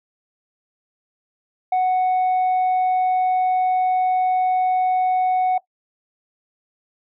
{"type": "tone", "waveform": "sine", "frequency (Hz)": 740, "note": "F#5", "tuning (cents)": 0, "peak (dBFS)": -13, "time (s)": [1.72, 5.58], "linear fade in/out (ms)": 5, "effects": ["noise-tail reverb RT60 0.1 s tail -19 dB re dry", "tanh soft clip ceiling -15 dBFS"]}